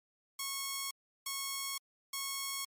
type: tone bursts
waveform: 5% pulse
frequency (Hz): 1097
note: C#6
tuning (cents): -18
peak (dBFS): -24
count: 3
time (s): 0.39-2.65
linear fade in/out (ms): 5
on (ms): 520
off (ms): 350
effects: MP3 64 kbps